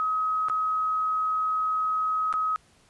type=tone with dropouts; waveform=sine; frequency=1270 Hz; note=D#6; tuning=35 cents sharp; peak=-23 dBFS; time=0-2.56 s; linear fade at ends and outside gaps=0 ms; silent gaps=0.485-0.498 / 2.327-2.339 s; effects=pink hiss -60 dBFS RMS until 2.89 s + resampled to 24000 Hz